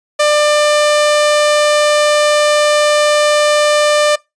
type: tone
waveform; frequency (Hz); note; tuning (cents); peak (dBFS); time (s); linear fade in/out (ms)
sawtooth; 596; D5; +25; -5; 0.19-4.16; 10
effects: noise-tail reverb RT60 0.2 s tail -23 dB re dry + resampled to 22050 Hz